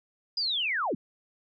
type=linear sweep; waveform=sine; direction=down; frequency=5000 to 156.2 Hz; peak=-26 dBFS; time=0.37-0.95 s; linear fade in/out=5 ms; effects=none